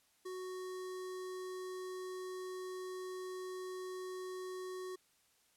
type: tone with notch filter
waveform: square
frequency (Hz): 370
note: F#4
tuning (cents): 0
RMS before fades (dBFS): -44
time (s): 0.25-4.96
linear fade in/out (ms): 10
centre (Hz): 2600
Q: 2
effects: white hiss -72 dBFS RMS until 5.56 s + low-pass 12000 Hz 12 dB/octave